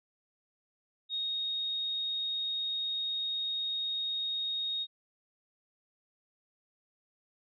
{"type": "tone", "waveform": "sine", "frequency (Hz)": 3732, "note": "A#7", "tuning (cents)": 1, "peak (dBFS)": -31, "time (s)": [1.09, 4.87], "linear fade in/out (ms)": 50, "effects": []}